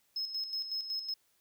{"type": "tone with tremolo", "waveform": "sine", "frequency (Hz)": 5170, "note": "E8", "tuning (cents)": -34, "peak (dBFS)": -30, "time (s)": [0.16, 1.14], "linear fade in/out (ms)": 5, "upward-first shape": "square", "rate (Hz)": 5.4, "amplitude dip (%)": 65, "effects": ["tanh soft clip ceiling -31 dBFS", "white hiss -72 dBFS RMS until 1.4 s"]}